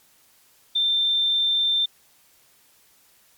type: tone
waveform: sine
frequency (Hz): 3576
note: A7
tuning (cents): +27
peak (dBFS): -18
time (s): 0.75-1.86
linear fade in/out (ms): 10
effects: white hiss -58 dBFS RMS until 3.37 s + MP3 96 kbps